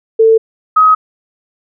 sine tone pair in turn, 446.8 / 1266.1 Hz, A4 / D#6, +27 / +30 cents, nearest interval octave + tritone, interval 1803 cents, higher second, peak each -4 dBFS, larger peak neither, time 0.19-0.38 / 0.76-0.95 s, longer neither, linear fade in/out 10 ms, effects none

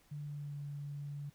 sine tone with pitch glide, 146.83 to 143.81 Hz, D3 to D3, 0 to -36 cents, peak -40 dBFS, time 0.11-1.3 s, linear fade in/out 10 ms, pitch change -36 cents, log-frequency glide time 0.21-0.59 s, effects pink hiss -68 dBFS RMS until 1.34 s

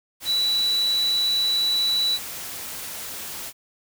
sine tone in noise, 3944 Hz, B7, 3 cents flat, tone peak -19 dBFS, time 0.25-2.19 s, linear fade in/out 50 ms, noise white, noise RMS -34 dBFS, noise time 0.2-3.53 s, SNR +12 dB, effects none

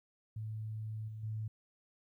sine tone with level steps, 109 Hz, A2, 16 cents flat, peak -38 / -42 / -36 dBFS, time 0.36-1.48 s, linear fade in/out 5 ms, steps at 1.08 / 1.23 s, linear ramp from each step 5 ms, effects 13-bit

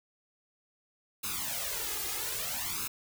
white noise with flanger, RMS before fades -35 dBFS, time 1.23-2.88 s, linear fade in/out 10 ms, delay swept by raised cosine 0.77 to 2.47 ms, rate 0.62 Hz, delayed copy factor +1, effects none

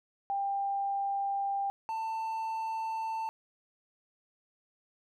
sine / triangle tone pair in turn, 794 / 891.5 Hz, G5 / A5, +22 / +22 cents, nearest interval major second, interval 200 cents, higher second, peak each -29 / -30 dBFS, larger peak first, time 0.3-1.7 / 1.89-3.29 s, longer neither, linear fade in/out 0 ms, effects none

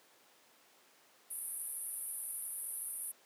pink band-pass noise, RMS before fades -42 dBFS, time 1.3-3.12 s, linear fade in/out 10 ms, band 9400 to 12000 Hz, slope 96 dB/octave, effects pink hiss -64 dBFS RMS until 3.25 s + high-pass 400 Hz 12 dB/octave

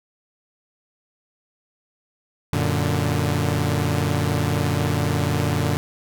sawtooth chord, Gb augmented, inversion none, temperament equal, 92.5 / 116.54 / 146.83 Hz, Gb2 / Bb2 / D3, 0 / 0 / 0 cents, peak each -20 / -21 / -19 dBFS, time 2.53-5.77 s, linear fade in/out 0 ms, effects none

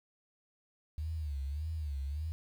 sine tone with vibrato, 74.2 Hz, D2, 18 cents sharp, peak -34 dBFS, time 0.98-2.32 s, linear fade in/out 0 ms, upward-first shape sine, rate 1.7 Hz, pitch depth 150 cents each way, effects 10-bit

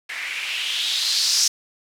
violet noise with low-pass filter sweep, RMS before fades -23 dBFS, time 0.09-1.48 s, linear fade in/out 5 ms, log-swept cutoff 1900 to 5700 Hz, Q 4, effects none

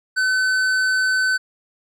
sine tone with hard clipping, 1518 Hz, F#6, 44 cents sharp, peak -18 dBFS, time 0.16-1.38 s, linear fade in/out 20 ms, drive 10 dB, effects none

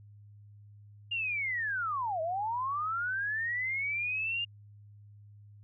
sine linear two-way sweep, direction down then up, 2836 to 622.3 to 2836 Hz, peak -30 dBFS, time 1.11-4.45 s, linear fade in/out 10 ms, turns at 2.21 s, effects added 103 Hz sine -51 dBFS peak until 5.63 s

